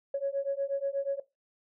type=beating tone pair; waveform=sine; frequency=550 / 558.3 Hz; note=C#5 / C#5; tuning=-14 / +12 cents; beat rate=8.3 Hz; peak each=-31 dBFS; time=0.14-1.2 s; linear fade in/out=5 ms; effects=noise-tail reverb RT60 0.2 s tail -17 dB re dry + tanh soft clip ceiling -21 dBFS